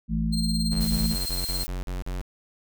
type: harmonic tone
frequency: 55 Hz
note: A1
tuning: in tune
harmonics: 1 / 3 / 4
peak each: -27 / -27 / -27 dBFS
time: 0.08-1.17 s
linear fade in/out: 50 ms
type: tone with tremolo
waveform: 35% pulse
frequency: 4186 Hz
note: C8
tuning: in tune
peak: -26 dBFS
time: 0.32-1.65 s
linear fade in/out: 20 ms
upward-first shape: sine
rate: 18 Hz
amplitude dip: 65%
type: tone bursts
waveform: square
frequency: 45.47 Hz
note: F#1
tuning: 29 cents flat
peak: -29 dBFS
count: 8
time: 0.72-2.214 s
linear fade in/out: 0 ms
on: 150 ms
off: 42 ms
type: noise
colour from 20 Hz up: blue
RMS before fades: -35 dBFS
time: 0.8-1.67 s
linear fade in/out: 10 ms
effects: none